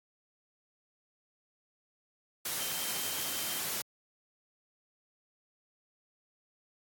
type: tone in noise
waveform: sine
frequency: 3136 Hz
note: G7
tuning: in tune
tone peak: -43 dBFS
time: 2.59-3.6 s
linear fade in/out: 5 ms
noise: white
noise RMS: -35 dBFS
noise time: 2.45-3.82 s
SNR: -11 dB
effects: high-pass 100 Hz 12 dB/octave + AAC 64 kbps